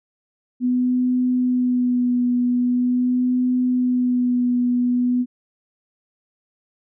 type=tone with vibrato; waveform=sine; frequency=248.3 Hz; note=B3; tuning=9 cents sharp; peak=-16 dBFS; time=0.6-5.26 s; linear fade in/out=50 ms; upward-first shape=sine; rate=0.43 Hz; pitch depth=20 cents each way; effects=none